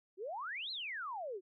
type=exponential two-way sweep; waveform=sine; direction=up then down; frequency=350 to 4282 to 350 Hz; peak=-39 dBFS; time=0.17-1.41 s; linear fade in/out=50 ms; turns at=0.71 s; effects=none